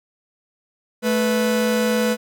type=tone pair together; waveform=45% pulse; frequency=218 / 493.9 Hz; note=A3 / B4; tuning=-16 / 0 cents; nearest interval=octave + major second; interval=1416 cents; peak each=-20 dBFS; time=1.02-2.17 s; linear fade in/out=50 ms; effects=none

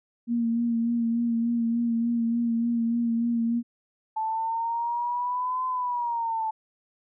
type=tone with vibrato; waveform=sine; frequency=233.1 Hz; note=A#3; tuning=in tune; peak=-22 dBFS; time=0.27-3.63 s; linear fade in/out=50 ms; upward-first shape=sine; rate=3.4 Hz; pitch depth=27 cents each way
type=exponential two-way sweep; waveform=sine; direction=up then down; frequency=874 to 1025 to 874 Hz; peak=-25 dBFS; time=4.16-6.51 s; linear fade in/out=10 ms; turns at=5.66 s
effects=none

